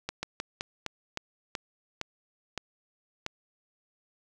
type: slowing click train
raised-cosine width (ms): 0.2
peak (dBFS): -15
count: 10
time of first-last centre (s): 0.09-3.264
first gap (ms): 140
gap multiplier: 1.22
effects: none